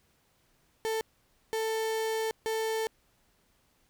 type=tone bursts at uneven times; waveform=35% pulse; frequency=443.4 Hz; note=A4; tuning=13 cents sharp; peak=-27 dBFS; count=3; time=0.85-1.01 / 1.53-2.31 / 2.46-2.87 s; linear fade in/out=0 ms; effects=pink hiss -69 dBFS RMS until 3.89 s